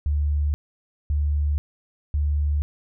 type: tone bursts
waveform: sine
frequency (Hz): 73.42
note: D2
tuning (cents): 0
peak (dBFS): -19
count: 3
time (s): 0.06-2.62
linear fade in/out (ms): 0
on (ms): 480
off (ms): 560
effects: none